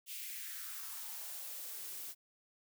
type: noise with high-pass filter sweep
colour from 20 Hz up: blue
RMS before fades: -45 dBFS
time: 0.06-2.15 s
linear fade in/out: 50 ms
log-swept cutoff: 2800 to 250 Hz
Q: 3.1
effects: none